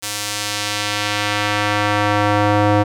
square tone with band-pass filter sweep, 103.83 Hz, G#2, in tune, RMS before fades -18 dBFS, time 0.02-2.84 s, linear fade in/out 20 ms, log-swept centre 8200 to 640 Hz, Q 0.71, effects none

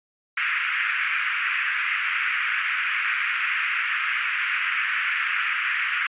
white band-pass noise, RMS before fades -25 dBFS, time 0.37-6.07 s, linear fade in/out 5 ms, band 1300 to 2600 Hz, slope 48 dB/octave, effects resampled to 8000 Hz

